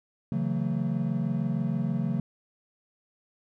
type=chord; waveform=triangle; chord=F# minor seventh; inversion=second; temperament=equal with one note detuned; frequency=138.59 / 164.81 / 185 / 225 Hz; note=C#3 / E3 / F#3 / A3; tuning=0 / 0 / 0 / +39 cents; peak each=-29 / -30 / -29 / -29 dBFS; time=0.32-2.2 s; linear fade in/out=2 ms; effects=none